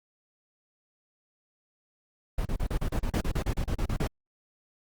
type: noise bursts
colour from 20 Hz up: brown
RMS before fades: -27 dBFS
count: 16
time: 2.38-4.073 s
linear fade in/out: 5 ms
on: 73 ms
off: 35 ms
effects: Opus 24 kbps